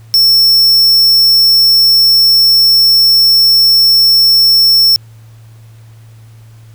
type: tone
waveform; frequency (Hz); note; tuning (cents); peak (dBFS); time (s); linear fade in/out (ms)
square; 5400; E8; +41; -5; 0.14-4.96; 0
effects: added 112 Hz sine -34 dBFS peak until 6.74 s + pink hiss -49 dBFS RMS until 6.74 s